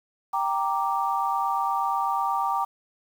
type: chord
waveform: sine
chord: G minor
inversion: none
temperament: equal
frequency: 784 / 932.3 / 1174.7 Hz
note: G5 / Bb5 / D6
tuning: 0 / 0 / 0 cents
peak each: -27 dBFS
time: 0.33-2.65 s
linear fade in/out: 10 ms
effects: 8-bit